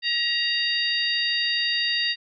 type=harmonic tone with a mistuned harmonic; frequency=932.3 Hz; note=A#5; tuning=in tune; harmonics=2 / 3 / 4 / 5; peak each=-27 / -27 / -27 / -27 dBFS; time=0.02-2.16 s; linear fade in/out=50 ms; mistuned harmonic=2; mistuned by=+36 cents; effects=none